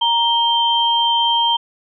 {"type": "tone pair together", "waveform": "sine", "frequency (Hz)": [935, 3151], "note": ["A#5", "G7"], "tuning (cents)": [5, 8], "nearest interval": "octave + major sixth", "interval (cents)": 2103, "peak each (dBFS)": -16, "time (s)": [0.01, 1.57], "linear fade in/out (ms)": 10, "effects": []}